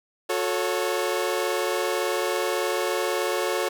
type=chord; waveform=sawtooth; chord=F# minor; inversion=none; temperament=equal with one note detuned; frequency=361.8 / 440 / 554.4 Hz; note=F#4 / A4 / C#5; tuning=-39 / 0 / 0 cents; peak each=-24 dBFS; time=0.29-3.69 s; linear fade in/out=10 ms; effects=none